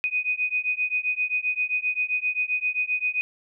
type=beating tone pair; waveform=sine; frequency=2489 / 2496.6 Hz; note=D#7 / D#7; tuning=0 / +5 cents; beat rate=7.6 Hz; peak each=-26 dBFS; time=0.04-3.21 s; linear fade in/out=0 ms; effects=none